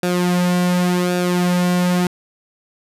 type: tone with flanger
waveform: sawtooth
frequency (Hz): 178.5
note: F3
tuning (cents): +38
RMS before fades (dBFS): -17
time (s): 0.03-2.07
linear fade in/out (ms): 2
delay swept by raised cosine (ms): 0.96 to 3.26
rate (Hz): 0.89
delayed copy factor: -0.65
effects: resampled to 32000 Hz